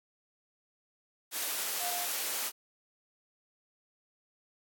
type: tone in noise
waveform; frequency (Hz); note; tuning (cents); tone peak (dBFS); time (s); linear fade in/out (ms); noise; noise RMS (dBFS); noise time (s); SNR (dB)
sine; 708; F5; +23; -36; 1.79-2.07; 50; white; -34; 1.31-2.52; -5
effects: high-pass 400 Hz 12 dB/octave + AAC 64 kbps